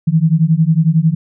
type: beating tone pair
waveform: sine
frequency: 155.56 / 166.56 Hz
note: D#3 / E3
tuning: 0 / +18 cents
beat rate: 11 Hz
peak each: -12 dBFS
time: 0.07-1.15 s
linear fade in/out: 10 ms
effects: none